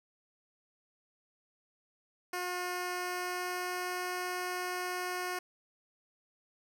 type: tone with pitch glide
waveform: 10% pulse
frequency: 359.4 to 361.7 Hz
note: F4 to F#4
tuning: +50 to -39 cents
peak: -26 dBFS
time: 2.33-5.39 s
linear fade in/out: 5 ms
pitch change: +11 cents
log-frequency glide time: 2.79-4.1 s
effects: none